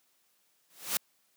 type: noise with exponential growth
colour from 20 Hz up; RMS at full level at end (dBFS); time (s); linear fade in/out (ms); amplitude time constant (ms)
white; -26; 0.7-0.97; 1; 58
effects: white hiss -71 dBFS RMS until 1.36 s + high-pass 150 Hz 12 dB/octave